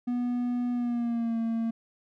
triangle tone with pitch glide, 244.3 to 227.9 Hz, B3 to A#3, -19 to -39 cents, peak -24 dBFS, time 0.07-1.71 s, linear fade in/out 10 ms, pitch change -120 cents, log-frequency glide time 0.72-1.38 s, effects none

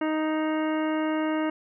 harmonic tone, 311.6 Hz, D#4, 3 cents sharp, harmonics 1 / 2 / 3 / 4 / 5 / 6 / 7 / 9, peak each -25 / -31 / -35 / -37 / -39 / -41 / -42 / -44 dBFS, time 0.01-1.5 s, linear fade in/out 5 ms, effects none

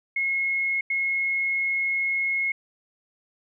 sine tone bursts at uneven times, 2167 Hz, C#7, 40 cents flat, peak -22 dBFS, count 2, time 0.16-0.81 / 0.9-2.52 s, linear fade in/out 5 ms, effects none

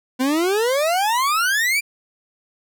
40% pulse exponential sweep, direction up, 249.2 to 2407 Hz, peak -16 dBFS, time 0.19-1.81 s, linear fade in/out 20 ms, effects none

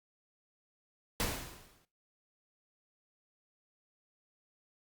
pink noise with exponential decay, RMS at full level -31 dBFS, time 1.2-1.85 s, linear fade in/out 1 ms, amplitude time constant 140 ms, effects noise-tail reverb RT60 0.3 s tail -18 dB re dry + Opus 48 kbps

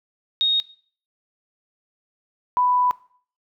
sine tone pair in turn, 3729 / 992.3 Hz, A#7 / B5, 0 / +8 cents, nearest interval octave + major seventh, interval 2292 cents, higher first, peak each -16 dBFS, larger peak neither, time 0.41-0.6 / 2.57-2.91 s, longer second, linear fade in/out 0 ms, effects noise-tail reverb RT60 0.5 s tail -20 dB re dry

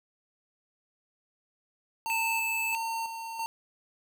square tone with tremolo, 909 Hz, A#5, 44 cents flat, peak -31 dBFS, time 2.06-3.46 s, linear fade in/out 0 ms, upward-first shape square, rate 1.5 Hz, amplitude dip 50%
square tone, 2622 Hz, E7, 10 cents flat, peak -29 dBFS, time 2.1-2.75 s, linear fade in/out 0 ms
effects 11-bit

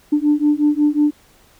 sine beating tone pair, 293.7 / 299.2 Hz, D4 / D4, 0 / +32 cents, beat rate 5.5 Hz, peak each -15 dBFS, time 0.12-1.11 s, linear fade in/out 10 ms, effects tanh soft clip ceiling -6 dBFS + pink hiss -52 dBFS RMS until 1.59 s

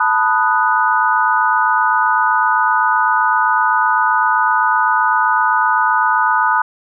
sine chord, B dominant seventh, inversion third, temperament equal, 880 / 987.8 / 1244.5 / 1480 Hz, A5 / B5 / D#6 / F#6, 0 / 0 / 0 / 0 cents, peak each -17 dBFS, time 0-6.62 s, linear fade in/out 5 ms, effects none

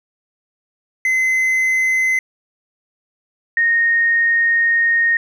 triangle / sine tone pair in turn, 2050 / 1854.5 Hz, C7 / A#6, -36 / -9 cents, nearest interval major second, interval 173 cents, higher first, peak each -12 dBFS, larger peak neither, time 1.05-2.19 / 3.57-5.17 s, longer second, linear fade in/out 2 ms, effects none

